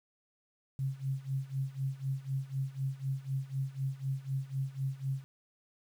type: tone with tremolo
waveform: sine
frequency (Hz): 134.9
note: C#3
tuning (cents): -47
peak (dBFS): -29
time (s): 0.79-5.24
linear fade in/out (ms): 0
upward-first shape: sine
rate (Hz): 4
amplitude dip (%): 90
effects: 10-bit